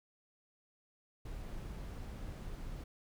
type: noise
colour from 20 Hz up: brown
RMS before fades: -44 dBFS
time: 1.25-2.84 s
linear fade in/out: 5 ms
effects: none